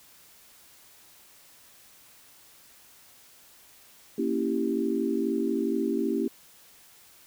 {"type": "chord", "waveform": "sine", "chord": "A# diminished seventh", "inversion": "none", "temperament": "equal", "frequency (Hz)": [233.1, 277.2, 329.6, 392], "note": ["A#3", "C#4", "E4", "G4"], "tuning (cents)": [0, 0, 0, 0], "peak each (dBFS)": -30, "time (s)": [4.18, 6.28], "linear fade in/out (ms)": 5, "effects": ["white hiss -55 dBFS RMS until 7.26 s"]}